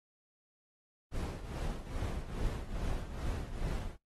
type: noise with tremolo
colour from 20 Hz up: brown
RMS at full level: -34 dBFS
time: 1.11-3.97 s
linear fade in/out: 50 ms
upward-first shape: triangle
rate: 2.4 Hz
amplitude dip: 75%
effects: noise-tail reverb RT60 0.2 s tail -25 dB re dry + AAC 32 kbps